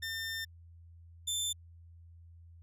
20% pulse tone pair in turn, 1800 / 3546 Hz, A6 / A7, +39 / +13 cents, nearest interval octave, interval 1174 cents, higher second, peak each -31 / -26 dBFS, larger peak second, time 0.02-0.45 / 1.27-1.53 s, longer first, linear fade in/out 10 ms, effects added 84 Hz sine -52 dBFS peak until 2.62 s + resampled to 32000 Hz

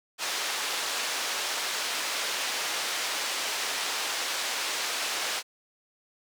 white band-pass noise, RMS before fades -31 dBFS, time 0.18-5.43 s, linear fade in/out 50 ms, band 480 to 5400 Hz, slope 12 dB/octave, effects none

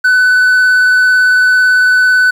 triangle tone with vibrato, 1500 Hz, F#6, 23 cents sharp, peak -4 dBFS, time 0.04-2.31 s, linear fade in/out 10 ms, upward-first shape triangle, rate 18 Hz, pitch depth 11 cents each way, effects 7-bit

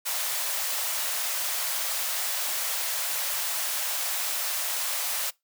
white high-pass noise, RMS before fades -29 dBFS, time 0.05-5.31 s, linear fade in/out 20 ms, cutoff 530 Hz, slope 48 dB/octave, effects noise-tail reverb RT60 0.2 s tail -24 dB re dry

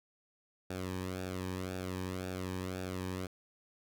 sawtooth tone with flanger, 92.5 Hz, F#2, in tune, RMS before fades -39 dBFS, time 0.7-3.27 s, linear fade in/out 5 ms, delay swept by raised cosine 0.97 to 1.47 ms, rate 1.9 Hz, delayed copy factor -0.75, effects none

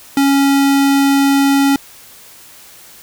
square tone, 277.2 Hz, C#4, in tune, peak -10 dBFS, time 0.17-1.76 s, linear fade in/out 2 ms, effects white hiss -40 dBFS RMS until 3.02 s

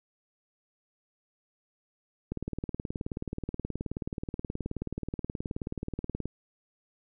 click train, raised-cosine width 3 ms, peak -20 dBFS, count 75, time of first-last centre 2.32-6.256 s, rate 18.8 Hz, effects none

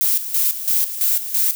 violet noise with tremolo, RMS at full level -17 dBFS, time 0.01-1.55 s, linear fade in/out 0 ms, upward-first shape square, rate 3 Hz, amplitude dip 70%, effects none

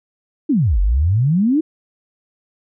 sine exponential two-way sweep, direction down then up, 329.6 to 44.21 to 329.6 Hz, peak -12 dBFS, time 0.49-1.61 s, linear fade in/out 10 ms, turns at 0.8 s, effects none

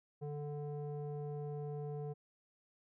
square tone with low-pass filter, 146.83 Hz, D3, in tune, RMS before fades -42 dBFS, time 0.21-2.14 s, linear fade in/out 20 ms, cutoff 570 Hz, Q 4.2, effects none

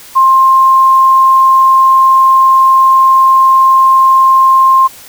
sine tone, 1058 Hz, C6, 19 cents sharp, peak -3 dBFS, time 0.15-4.88 s, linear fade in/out 20 ms, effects white hiss -34 dBFS RMS until 5.08 s

